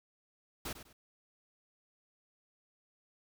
pink noise with echo, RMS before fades -40 dBFS, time 0.65-0.73 s, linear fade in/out 5 ms, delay 100 ms, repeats 2, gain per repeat -11 dB, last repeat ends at 0.93 s, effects none

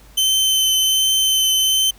sawtooth tone with vibrato, 3074 Hz, G7, 35 cents flat, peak -11 dBFS, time 0.17-1.91 s, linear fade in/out 10 ms, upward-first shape triangle, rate 1.3 Hz, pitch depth 10 cents each way, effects added 50 Hz sine -45 dBFS peak until 1.98 s + pink hiss -49 dBFS RMS until 1.98 s

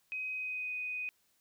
sine tone with pitch glide, 2520 to 2494 Hz, D#7 to D#7, +21 to +3 cents, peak -35 dBFS, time 0.12-1.09 s, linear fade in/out 0 ms, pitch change -18 cents, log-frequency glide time 0.34-0.73 s, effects white hiss -73 dBFS RMS until 1.4 s

